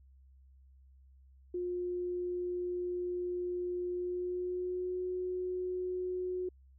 sine tone with pitch glide, 356.6 to 364.9 Hz, F4 to F#4, +36 to -24 cents, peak -33 dBFS, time 1.54-6.49 s, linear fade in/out 5 ms, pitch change +40 cents, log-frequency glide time 3.92-5.02 s, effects added 66 Hz sine -57 dBFS peak until 6.78 s

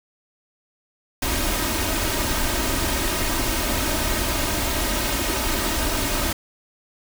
pink noise with comb filter, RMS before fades -23 dBFS, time 1.22-6.33 s, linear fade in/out 5 ms, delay 3.2 ms, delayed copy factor +0.6, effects none

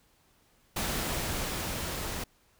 pink noise with level ramp, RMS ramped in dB -31 to -36 dBFS, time 0.76-2.24 s, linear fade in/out 5 ms, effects pink hiss -66 dBFS RMS until 2.59 s

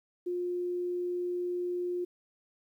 sine tone, 355.3 Hz, F4, 30 cents sharp, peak -30 dBFS, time 0.26-2.05 s, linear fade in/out 10 ms, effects 11-bit

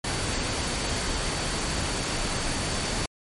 sine tone in noise, 4500 Hz, C#8, 25 cents sharp, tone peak -39 dBFS, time 0.04-3.06 s, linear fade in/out 5 ms, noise pink, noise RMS -28 dBFS, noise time 0.04-3.06 s, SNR -14 dB, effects MP3 48 kbps

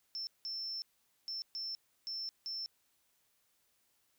triangle tone bursts at uneven times, 5350 Hz, E8, 25 cents sharp, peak -35 dBFS, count 6, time 0.15-0.27 / 0.45-0.82 / 1.28-1.42 / 1.55-1.75 / 2.07-2.29 / 2.46-2.66 s, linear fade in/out 0 ms, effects tanh soft clip ceiling -35 dBFS + white hiss -75 dBFS RMS until 4.18 s

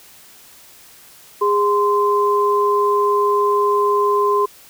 sine tone pair together, 410 / 1036.4 Hz, G#4 / C6, -22 / -17 cents, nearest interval octave + major third, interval 1605 cents, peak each -16 dBFS, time 1.41-4.46 s, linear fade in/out 10 ms, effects white hiss -45 dBFS RMS until 4.69 s

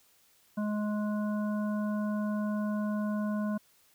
harmonic tone, 210 Hz, G#3, 19 cents sharp, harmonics 1 / 3 / 5 / 7, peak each -29 / -39 / -43 / -46 dBFS, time 0.57-3.58 s, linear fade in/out 10 ms, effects white hiss -65 dBFS RMS until 3.94 s

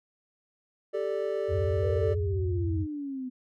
triangle chord, G suspended second, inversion none, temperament equal, 392 / 440 / 587.3 Hz, G4 / A4 / D5, 0 / 0 / 0 cents, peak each -30 dBFS, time 0.93-2.15 s, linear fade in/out 20 ms
sine tone with vibrato, 90.2 Hz, F#2, 44 cents flat, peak -26 dBFS, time 1.48-2.87 s, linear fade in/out 50 ms, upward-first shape sine, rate 16 Hz, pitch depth 210 cents each way
sine exponential sweep, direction down, 493.9 to 250.4 Hz, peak -32 dBFS, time 1.82-3.3 s, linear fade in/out 20 ms
effects none

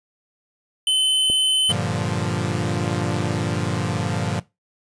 square tone, 3048 Hz, G7, 49 cents flat, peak -17 dBFS, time 0.87-1.72 s, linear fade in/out 2 ms
click, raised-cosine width 2 ms, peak -16 dBFS, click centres 1.3 s
sawtooth chord, G minor seventh, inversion none, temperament equal, 98 / 116.54 / 146.83 / 174.61 Hz, G2 / Bb2 / D3 / F3, 0 / 0 / 0 / 0 cents, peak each -23 dBFS, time 1.69-4.4 s, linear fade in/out 10 ms
effects noise-tail reverb RT60 0.2 s tail -18 dB re dry + resampled to 22050 Hz

